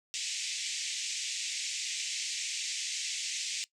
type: band-pass noise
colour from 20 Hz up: white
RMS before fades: -36 dBFS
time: 0.14-3.64 s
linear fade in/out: 0 ms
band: 2100 to 7800 Hz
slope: 48 dB/octave
effects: noise-tail reverb RT60 0.1 s tail -19 dB re dry